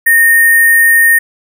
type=tone with sample-and-hold; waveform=sine; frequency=1844 Hz; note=A#6; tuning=19 cents flat; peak=-4 dBFS; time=0.06-1.19 s; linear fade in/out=10 ms; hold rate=11025 Hz; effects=none